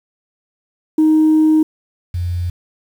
sine tone pair in turn, 312.1 / 87.99 Hz, D#4 / F2, +5 / +13 cents, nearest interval octave + minor seventh, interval 2192 cents, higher first, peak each -7 / -17 dBFS, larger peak first, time 0.98-1.63 / 2.14-2.5 s, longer first, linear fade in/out 5 ms, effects tanh soft clip ceiling -6 dBFS + 7-bit

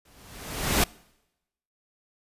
pink noise with exponential growth, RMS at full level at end -19 dBFS, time 0.05-0.84 s, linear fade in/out 5 ms, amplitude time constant 170 ms, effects noise-tail reverb RT60 0.9 s tail -24 dB re dry + resampled to 32000 Hz

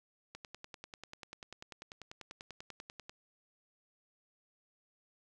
click train, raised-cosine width 0.2 ms, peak -29 dBFS, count 29, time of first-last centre 0.35-3.095 s, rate 10.2 Hz, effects none

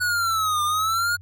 square linear two-way sweep, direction down then up, 1480 to 1194 to 1447 Hz, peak -21 dBFS, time 0-1.17 s, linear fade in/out 20 ms, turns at 0.63 s, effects added 92 Hz sine -41 dBFS peak until 1.21 s

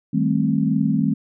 sine chord, A half-diminished seventh, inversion second, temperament just, 158.4 / 198 / 220 / 264 Hz, Eb3 / G3 / A3 / C4, +31 / +18 / 0 / +16 cents, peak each -22 dBFS, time 0.13-1.14 s, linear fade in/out 10 ms, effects none

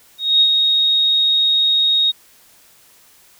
sine tone with ADSR envelope, 3746 Hz, A#7, 8 cents sharp, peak -8 dBFS, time 0.18-2.12 s, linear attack 230 ms, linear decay 62 ms, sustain -4 dB, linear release 21 ms, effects white hiss -50 dBFS RMS until 3.39 s

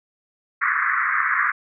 pink band-pass noise, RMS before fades -21 dBFS, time 0.61-1.52 s, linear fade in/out 10 ms, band 1100 to 2100 Hz, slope 96 dB/octave, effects none

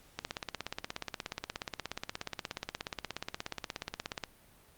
click train, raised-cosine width 0.2 ms, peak -18 dBFS, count 69, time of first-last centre 0.19-4.238 s, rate 16.8 Hz, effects pink hiss -61 dBFS RMS until 4.77 s + Opus 48 kbps

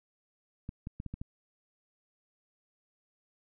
clicks, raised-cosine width 5 ms, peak -26 dBFS, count 6, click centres 0.691 / 0.871 / 1.001 / 1.063 / 1.14 / 1.215 s, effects none

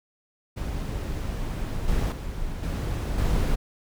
brown noise with level steps, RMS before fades -29 / -24 / -32 / -27 / -23 dBFS, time 0.56-3.56 s, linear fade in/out 20 ms, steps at 1.88 / 2.12 / 2.63 / 3.18 s, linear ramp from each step 2 ms, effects none

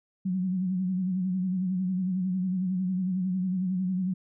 sine tone with vibrato, 185 Hz, F#3, in tune, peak -25 dBFS, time 0.25-4.14 s, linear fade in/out 10 ms, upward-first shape sine, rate 11 Hz, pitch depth 59 cents each way, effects none

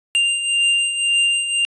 square beating tone pair, 2790 / 2791.9 Hz, F7 / F7, -2 / -1 cents, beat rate 1.9 Hz, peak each -24 / -17 dBFS, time 0.15-1.65 s, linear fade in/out 0 ms, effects resampled to 22050 Hz

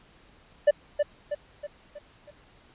triangle tone with echo, 587.3 Hz, D5, in tune, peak -12 dBFS, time 0.67-0.71 s, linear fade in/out 10 ms, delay 320 ms, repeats 5, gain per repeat -6 dB, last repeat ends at 2.31 s, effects pink hiss -57 dBFS RMS until 2.74 s + resampled to 8000 Hz

